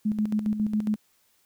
sine tone with tremolo, 212.6 Hz, G#3, 41 cents sharp, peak -21 dBFS, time 0.05-0.96 s, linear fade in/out 10 ms, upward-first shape square, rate 7.3 Hz, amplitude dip 60%, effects white hiss -66 dBFS RMS until 1.45 s

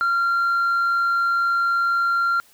sine tone, 1381 Hz, F6, 20 cents flat, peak -15 dBFS, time 0.01-2.4 s, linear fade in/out 0 ms, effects tanh soft clip ceiling -16 dBFS + white hiss -54 dBFS RMS until 2.53 s

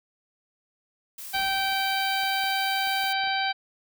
blue noise, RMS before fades -39 dBFS, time 1.18-3.13 s, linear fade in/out 5 ms
harmonic tone, 776 Hz, G5, 18 cents flat, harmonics 1 / 2 / 3 / 4 / 5 / 6, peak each -27 / -30 / -32 / -33 / -34 / -35 dBFS, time 1.33-3.53 s, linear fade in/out 20 ms
pink noise with exponential decay, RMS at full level -44 dBFS, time 1.34-3.09 s, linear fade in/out 0 ms, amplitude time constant 380 ms
clicks, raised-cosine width 1 ms, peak -34 dBFS, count 7, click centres 1.725 / 2.235 / 2.439 / 2.873 / 3.04 / 3.239 / 3.273 s
effects none

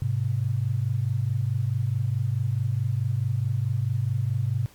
sine tone pair together, 104.3 / 128.95 Hz, G#2 / C3, +8 / -25 cents, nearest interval major third, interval 367 cents, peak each -25 dBFS, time 0.02-4.66 s, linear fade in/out 0 ms, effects pink hiss -54 dBFS RMS until 4.74 s + MP3 96 kbps

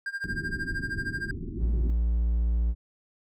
triangle tone with tremolo, 1600 Hz, G6, 35 cents sharp, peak -26 dBFS, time 0.06-1.31 s, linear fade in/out 2 ms, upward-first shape sine, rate 13 Hz, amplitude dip 90%
pink low-pass noise, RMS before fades -35 dBFS, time 0.24-1.9 s, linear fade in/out 0 ms, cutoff 390 Hz, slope 96 dB/octave
triangle tone, 57.5 Hz, A#1, 23 cents flat, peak -20 dBFS, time 1.58-2.75 s, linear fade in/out 50 ms
effects none

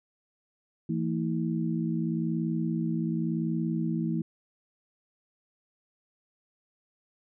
sine tone cluster, 165.8 / 226.7 / 323.5 Hz, E3 / A#3 / E4, +10 / -48 / -32 cents, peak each -29 / -31 / -33 dBFS, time 0.89-4.22 s, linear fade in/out 5 ms, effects none

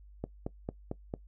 click train, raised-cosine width 2 ms, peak -21 dBFS, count 5, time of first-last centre 0.24-1.139 s, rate 4.45 Hz, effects noise-tail reverb RT60 0.1 s tail -19 dB re dry + added 50 Hz sine -51 dBFS peak until 1.27 s

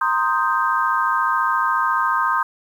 sine chord, C minor seventh, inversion third, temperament equal, 932.3 / 1046.5 / 1244.5 / 1568 Hz, Bb5 / C6 / Eb6 / G6, 0 / 0 / 0 / 0 cents, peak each -24 / -21 / -21 / -23 dBFS, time 0.01-2.43 s, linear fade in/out 5 ms, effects 8-bit

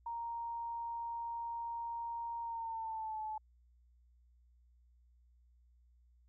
sine tone with pitch glide, 932.3 to 864.9 Hz, A#5 to A5, 0 to -30 cents, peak -38 dBFS, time 0.06-3.38 s, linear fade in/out 5 ms, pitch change -130 cents, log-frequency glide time 2.42-3.2 s, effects added 60 Hz sine -64 dBFS peak until 6.28 s

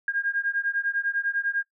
sine beating tone pair, 1614 / 1624 Hz, G#6 / G#6, -50 / -39 cents, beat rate 10 Hz, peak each -27 dBFS, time 0.08-1.63 s, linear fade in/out 2 ms, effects noise-tail reverb RT60 0.1 s tail -21 dB re dry

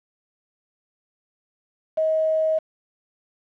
sine tone with quantisation, 633 Hz, D#5, 30 cents sharp, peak -18 dBFS, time 1.97-2.59 s, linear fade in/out 10 ms, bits 6, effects low-pass 2000 Hz 12 dB/octave

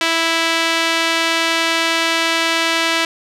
sawtooth tone with band-pass filter, 329.6 Hz, E4, in tune, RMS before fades -17 dBFS, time 0.01-3.05 s, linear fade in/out 2 ms, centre 2900 Hz, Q 0.97, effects none

